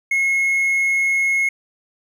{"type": "tone with hard clipping", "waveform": "triangle", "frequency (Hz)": 2169, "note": "C#7", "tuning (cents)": -38, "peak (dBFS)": -16, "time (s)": [0.11, 1.49], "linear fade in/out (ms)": 5, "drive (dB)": 5, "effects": []}